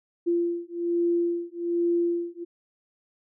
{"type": "beating tone pair", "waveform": "sine", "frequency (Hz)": [343.2, 344.4], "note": ["F4", "F4"], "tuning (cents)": [-30, -24], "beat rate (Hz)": 1.2, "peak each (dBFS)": [-26, -26], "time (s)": [0.26, 2.45], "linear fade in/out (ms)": 20, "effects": []}